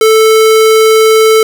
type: tone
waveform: square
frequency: 440 Hz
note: A4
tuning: in tune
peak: -4 dBFS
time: 0.01-1.43 s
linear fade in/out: 2 ms
effects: none